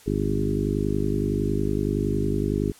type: harmonic tone with a mistuned harmonic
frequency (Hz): 50.8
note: G#1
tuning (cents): -38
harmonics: 1 / 2 / 3 / 4 / 5 / 6 / 7 / 8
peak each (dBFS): -30 / -30 / -30 / -30 / -30 / -30 / -30 / -30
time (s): 0.06-2.72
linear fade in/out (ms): 10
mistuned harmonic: 2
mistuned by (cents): +20
effects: white hiss -51 dBFS RMS until 2.79 s + low-pass 12000 Hz 12 dB/octave